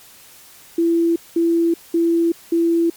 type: tone bursts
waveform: sine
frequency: 335.5 Hz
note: E4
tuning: 31 cents sharp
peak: -13 dBFS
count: 4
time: 0.78-2.9 s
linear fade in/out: 5 ms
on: 380 ms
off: 200 ms
effects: white hiss -45 dBFS RMS until 2.96 s + MP3 96 kbps